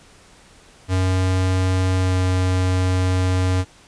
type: tone with pitch glide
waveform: square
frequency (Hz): 93 to 92.3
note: F#2 to F#2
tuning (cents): +9 to -4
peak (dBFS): -17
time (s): 0.88-3.65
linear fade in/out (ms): 50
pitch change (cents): -13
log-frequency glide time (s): 1.97-2.15
effects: pink hiss -49 dBFS RMS until 3.87 s + resampled to 22050 Hz